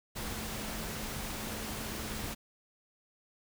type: tone in noise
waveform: sine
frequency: 216.2 Hz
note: A3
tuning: 30 cents flat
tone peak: -45 dBFS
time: 0.15-2.35 s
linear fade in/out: 20 ms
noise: pink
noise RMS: -39 dBFS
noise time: 0.15-2.35 s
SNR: -9 dB
effects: none